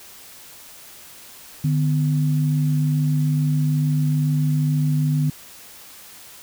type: tone pair together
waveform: sine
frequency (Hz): 150 / 252.3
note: D3 / B3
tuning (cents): +37 / +37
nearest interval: major sixth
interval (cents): 900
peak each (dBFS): -17 / -26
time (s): 1.64-5.3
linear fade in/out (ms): 5
effects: white hiss -43 dBFS RMS until 6.42 s

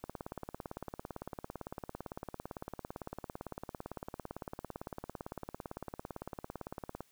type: click train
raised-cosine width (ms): 1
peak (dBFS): -26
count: 125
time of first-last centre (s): 0.04-7.006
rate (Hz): 17.8
effects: white hiss -69 dBFS RMS until 7.11 s

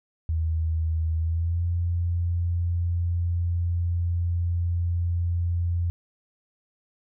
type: tone with pitch glide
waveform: sine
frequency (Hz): 80.6 to 86.38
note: E2 to F2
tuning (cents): -38 to -18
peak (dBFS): -22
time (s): 0.29-5.9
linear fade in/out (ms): 0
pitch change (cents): +120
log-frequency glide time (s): 1.17-1.65
effects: none

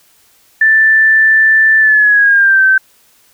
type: tone with pitch glide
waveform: sine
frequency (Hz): 1766 to 1546.3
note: A6 to G6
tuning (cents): +6 to -24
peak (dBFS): -5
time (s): 0.61-2.78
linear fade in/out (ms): 5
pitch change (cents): -230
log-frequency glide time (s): 1.79-2.64
effects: white hiss -50 dBFS RMS until 3.33 s

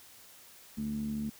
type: tone with low-pass filter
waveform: 10% pulse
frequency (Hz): 73.3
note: D2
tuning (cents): -3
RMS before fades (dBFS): -35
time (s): 0.77-1.3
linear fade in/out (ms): 10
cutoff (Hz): 220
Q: 7.8
effects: white hiss -55 dBFS RMS until 1.39 s

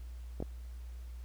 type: clicks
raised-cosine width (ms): 2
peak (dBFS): -25 / -23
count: 2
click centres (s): 0.403 / 0.425
effects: added 60 Hz sine -42 dBFS peak until 1.24 s + pink hiss -64 dBFS RMS until 1.24 s

